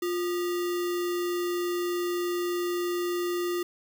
sine tone with sample-and-hold, 351.7 Hz, F4, 12 cents sharp, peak -26 dBFS, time 0.02-3.63 s, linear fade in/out 5 ms, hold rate 1575 Hz, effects none

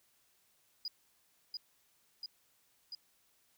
sine tone with echo, 4917 Hz, D#8, 21 cents flat, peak -35 dBFS, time 0.85-0.88 s, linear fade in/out 2 ms, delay 690 ms, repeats 3, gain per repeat -2 dB, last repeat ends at 2.95 s, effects tanh soft clip ceiling -34 dBFS + white hiss -72 dBFS RMS until 3.57 s

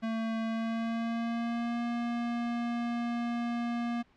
square tone with pitch glide, 224.8 to 236.8 Hz, A3 to A#3, +37 to +27 cents, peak -31 dBFS, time 0.02-4.03 s, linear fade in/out 20 ms, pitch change +90 cents, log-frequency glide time 0.46-1.82 s, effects pink hiss -65 dBFS RMS until 4.16 s + low-pass 3000 Hz 12 dB/octave

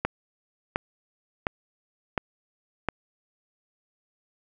click train, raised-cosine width 0.5 ms, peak -9 dBFS, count 5, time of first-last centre 0.05-2.887 s, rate 1.41 Hz, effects none

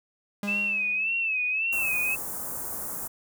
45% pulse tone with exponential decay, 203.6 Hz, G#3, 34 cents flat, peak -28 dBFS, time 0.43-1.26 s, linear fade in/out 2 ms, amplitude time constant 180 ms
sine tone with vibrato, 2600 Hz, E7, 24 cents flat, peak -24 dBFS, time 0.47-2.16 s, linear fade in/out 20 ms, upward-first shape sine, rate 1.8 Hz, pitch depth 90 cents each way
white band-stop noise, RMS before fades -34 dBFS, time 1.72-3.08 s, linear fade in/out 10 ms, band 1300 to 7900 Hz, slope 24 dB/octave
effects none

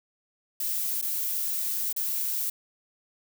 violet noise with dropouts, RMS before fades -29 dBFS, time 0.6-2.5 s, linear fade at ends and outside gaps 5 ms, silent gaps 1.015-1.024 / 1.928-1.963 s, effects none

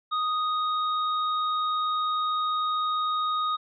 square tone, 1244.5 Hz, D#6, in tune, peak -25 dBFS, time 0.11-3.57 s, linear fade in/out 20 ms, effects resampled to 11025 Hz

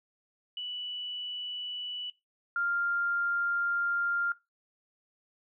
sine tone pair in turn, 2960 / 1396.9 Hz, F#7 / F6, 0 / 0 cents, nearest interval octave + minor second, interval 1300 cents, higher first, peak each -34 / -27 dBFS, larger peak second, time 0.57-2.1 / 2.56-4.32 s, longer second, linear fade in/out 2 ms, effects noise-tail reverb RT60 0.2 s tail -18 dB re dry

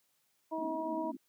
harmonic tone, 319.6 Hz, D#4, 47 cents sharp, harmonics 1 / 2 / 3, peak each -38 / -38 / -38 dBFS, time 0.51-1.12 s, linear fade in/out 20 ms
pink band-pass noise, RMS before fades -44 dBFS, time 0.58-1.17 s, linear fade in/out 5 ms, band 220 to 330 Hz, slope 96 dB/octave
effects white hiss -75 dBFS RMS until 1.28 s + high-pass 100 Hz 12 dB/octave

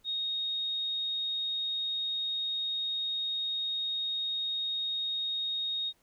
sine tone, 3730 Hz, A#7, in tune, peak -30 dBFS, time 0.04-5.93 s, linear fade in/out 50 ms, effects pink hiss -69 dBFS RMS until 6.02 s

